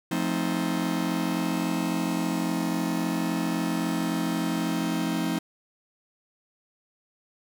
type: chord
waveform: 45% pulse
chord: F dominant seventh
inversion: none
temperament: just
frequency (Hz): 174.61 / 218.3 / 261.9 / 314.3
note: F3 / A3 / C4 / Eb4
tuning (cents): 0 / -13 / +2 / +18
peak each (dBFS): -30 / -32 / -31 / -30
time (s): 0.11-5.39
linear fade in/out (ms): 5
effects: none